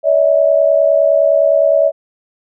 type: tone pair together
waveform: sine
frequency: 570.2 / 640 Hz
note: C#5 / D#5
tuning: +49 / +49 cents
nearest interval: major second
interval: 200 cents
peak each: -11 dBFS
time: 0.03-1.92 s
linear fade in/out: 50 ms
effects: none